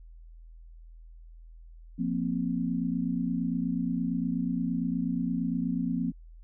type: chord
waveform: sine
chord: F suspended fourth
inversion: none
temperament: equal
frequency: 174.61 / 233.1 / 261.6 Hz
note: F3 / Bb3 / C4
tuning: 0 / 0 / 0 cents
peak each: -31 dBFS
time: 1.98-6.12 s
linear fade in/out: 20 ms
effects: added 41 Hz sine -46 dBFS peak until 6.43 s